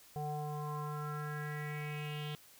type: tone with low-pass filter sweep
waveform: square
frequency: 149.4 Hz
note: D3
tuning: 30 cents sharp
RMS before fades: -40 dBFS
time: 0.16-2.35 s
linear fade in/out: 0 ms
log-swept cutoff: 690 to 3300 Hz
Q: 5.3
effects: white hiss -60 dBFS RMS until 2.59 s